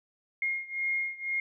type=beating tone pair; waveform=sine; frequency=2138 / 2140 Hz; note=C7 / C7; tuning=+37 / +38 cents; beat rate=2 Hz; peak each=-31 / -33 dBFS; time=0.42-1.4 s; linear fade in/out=2 ms; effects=none